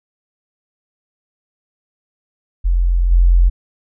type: tone with level steps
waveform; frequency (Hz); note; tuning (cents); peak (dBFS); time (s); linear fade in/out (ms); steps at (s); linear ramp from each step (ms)
sine; 43.7; F1; +2; -11 / -7; 2.64-3.5; 20; 3.11; 10
effects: none